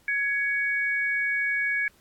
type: tone pair together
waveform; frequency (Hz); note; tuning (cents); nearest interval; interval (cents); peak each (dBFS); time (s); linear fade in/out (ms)
sine; 1671 / 2240; G#6 / C#7; +10 / +18; perfect fourth; 508; -26; 0.08-1.88; 2
effects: pink hiss -61 dBFS RMS until 2 s + AAC 64 kbps